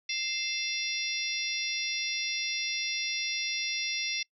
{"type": "harmonic tone with a mistuned harmonic", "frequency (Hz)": 698.5, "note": "F5", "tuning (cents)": 0, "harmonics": [3, 4, 5, 6, 7, 8], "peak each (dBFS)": [-36, -37, -37, -40, -39, -35], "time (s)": [0.09, 4.23], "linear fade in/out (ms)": 5, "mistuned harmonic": 4, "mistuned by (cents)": -80, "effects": ["noise-tail reverb RT60 0.1 s tail -25 dB re dry"]}